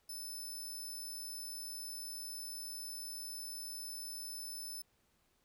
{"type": "tone", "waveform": "15% pulse", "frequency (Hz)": 5274, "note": "E8", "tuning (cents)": 0, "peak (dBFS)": -37, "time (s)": [0.09, 4.82], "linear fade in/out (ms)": 5, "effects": ["pink hiss -75 dBFS RMS until 5.44 s"]}